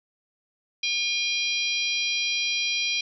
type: harmonic tone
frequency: 806 Hz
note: G5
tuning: 48 cents sharp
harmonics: 3 / 4 / 5 / 6 / 7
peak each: -27 / -29 / -31 / -33 / -34 dBFS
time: 0.83-3.01 s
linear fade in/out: 5 ms
effects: none